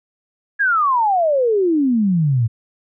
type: exponential sweep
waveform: sine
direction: down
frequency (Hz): 1688 to 108.6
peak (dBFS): -13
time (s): 0.59-2.48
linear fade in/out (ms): 20
effects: none